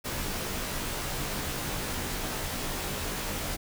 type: noise with comb filter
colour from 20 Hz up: pink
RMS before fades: -33 dBFS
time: 0.04-3.57 s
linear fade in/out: 20 ms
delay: 18 ms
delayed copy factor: -0.9
effects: none